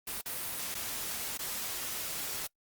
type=noise with dropouts; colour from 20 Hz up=white; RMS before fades=-37 dBFS; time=0.07-2.47 s; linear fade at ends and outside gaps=5 ms; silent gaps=0.213-0.257 / 0.744-0.75 / 1.375-1.39 s; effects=noise-tail reverb RT60 0.1 s tail -24 dB re dry + Opus 32 kbps